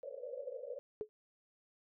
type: band-pass noise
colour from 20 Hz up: pink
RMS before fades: -45 dBFS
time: 0.03-0.79 s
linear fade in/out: 0 ms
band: 480 to 570 Hz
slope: 96 dB/octave
type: tone with exponential decay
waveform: sine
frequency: 426.9 Hz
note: G#4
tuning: 48 cents sharp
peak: -32 dBFS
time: 1.01-1.09 s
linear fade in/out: 0 ms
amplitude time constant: 16 ms
effects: none